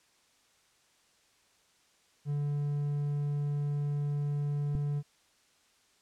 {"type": "tone", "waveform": "triangle", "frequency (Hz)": 145.1, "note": "D3", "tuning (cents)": -21, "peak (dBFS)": -27, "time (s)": [2.25, 5.03], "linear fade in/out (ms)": 50}
{"type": "click", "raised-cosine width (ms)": 5, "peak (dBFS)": -21, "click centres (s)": 4.751}
{"effects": ["white hiss -67 dBFS RMS until 6.01 s", "low-pass 8000 Hz 12 dB/octave"]}